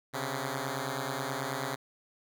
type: beating tone pair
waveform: 5% pulse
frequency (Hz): 130.81 / 140.11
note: C3 / C#3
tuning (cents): 0 / +19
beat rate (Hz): 9.3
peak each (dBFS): -24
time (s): 0.13-1.76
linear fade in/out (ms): 20
effects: none